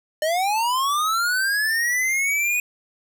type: linear sweep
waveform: square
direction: up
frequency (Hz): 600 to 2489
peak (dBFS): -20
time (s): 0.22-2.6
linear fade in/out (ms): 2
effects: none